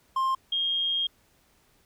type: tone pair in turn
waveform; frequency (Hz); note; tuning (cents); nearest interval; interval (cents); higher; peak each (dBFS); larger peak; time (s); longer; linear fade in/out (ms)
triangle / sine; 1057 / 3236; C6 / G#7; +17 / -46; octave + perfect fifth; 1937; second; -21 / -24; first; 0.16-0.35 / 0.52-1.07; second; 5
effects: pink hiss -64 dBFS RMS until 1.85 s